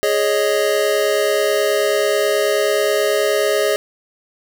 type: chord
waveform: square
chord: Ab suspended fourth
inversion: none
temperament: just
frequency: 415.3 / 553.7 / 623 Hz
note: Ab4 / Db5 / Eb5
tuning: 0 / -2 / +2 cents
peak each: -19 / -21 / -20 dBFS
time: 0.03-3.76 s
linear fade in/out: 0 ms
effects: none

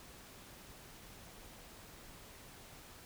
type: silence
effects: pink hiss -55 dBFS RMS until 3.05 s

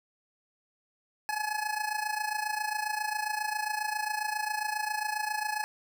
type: tone with amplitude modulation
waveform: 25% pulse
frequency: 850 Hz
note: G#5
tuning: 40 cents sharp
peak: -23 dBFS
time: 1.29-5.64 s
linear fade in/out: 0 ms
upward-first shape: sine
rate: 27.4 Hz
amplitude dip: 75%
effects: none

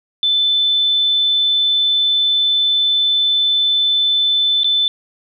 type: tone with dropouts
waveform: sine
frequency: 3520 Hz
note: A7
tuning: in tune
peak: -12 dBFS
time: 0.23-4.88 s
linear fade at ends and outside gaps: 1 ms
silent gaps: 4.634-4.644 s
effects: none

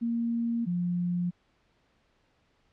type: tone pair in turn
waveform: sine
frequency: 233.1 / 176.15 Hz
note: A#3 / F3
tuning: 0 / +15 cents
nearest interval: perfect fourth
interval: 485 cents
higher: first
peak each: -26 dBFS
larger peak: neither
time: 0.01-0.66 / 0.66-1.31 s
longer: neither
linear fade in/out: 20 ms
effects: pink hiss -69 dBFS RMS until 2.72 s + low-pass 4000 Hz 12 dB/octave

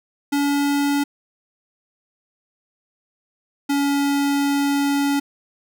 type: tone pair in turn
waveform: square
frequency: 284.8 / 282.3 Hz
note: C#4 / C#4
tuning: +47 / +32 cents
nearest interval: unison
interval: 15 cents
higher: first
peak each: -18 dBFS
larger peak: neither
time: 0.32-1.04 / 3.69-5.2 s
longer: second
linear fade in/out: 10 ms
effects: none

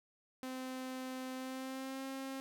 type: tone with pitch glide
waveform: sawtooth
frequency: 258.5 to 267.9 Hz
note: C4 to C4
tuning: -21 to +41 cents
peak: -37 dBFS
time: 0.43-2.4 s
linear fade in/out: 0 ms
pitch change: +62 cents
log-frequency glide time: 1.34-2.05 s
effects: none

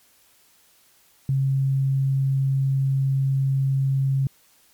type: tone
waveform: sine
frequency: 135.4 Hz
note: C#3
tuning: 40 cents flat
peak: -18 dBFS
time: 1.29-4.27 s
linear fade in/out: 2 ms
effects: white hiss -58 dBFS RMS until 4.73 s + MP3 96 kbps

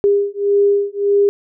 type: beating tone pair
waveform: sine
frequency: 403 / 404.7 Hz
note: G4 / G#4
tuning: +48 / -45 cents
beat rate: 1.7 Hz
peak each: -15 dBFS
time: 0.04-1.29 s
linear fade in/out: 0 ms
effects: none

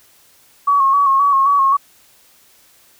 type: tone with vibrato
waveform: sine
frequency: 1108.7 Hz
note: C#6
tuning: in tune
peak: -10 dBFS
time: 0.67-1.77 s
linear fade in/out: 10 ms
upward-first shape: square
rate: 3.8 Hz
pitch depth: 39 cents each way
effects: white hiss -51 dBFS RMS until 2.99 s

